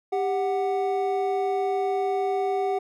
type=tone pair together; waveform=triangle; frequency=395.2 / 742 Hz; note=G4 / F#5; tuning=+14 / +5 cents; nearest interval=major seventh; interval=1091 cents; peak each=-23 / -24 dBFS; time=0.12-2.79 s; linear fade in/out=10 ms; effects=none